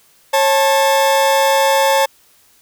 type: tone pair together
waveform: 40% pulse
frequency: 545.1 / 880 Hz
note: C#5 / A5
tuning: -29 / 0 cents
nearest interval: minor sixth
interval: 829 cents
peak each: -13 dBFS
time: 0.33-2.06 s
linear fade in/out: 10 ms
effects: white hiss -52 dBFS RMS until 2.61 s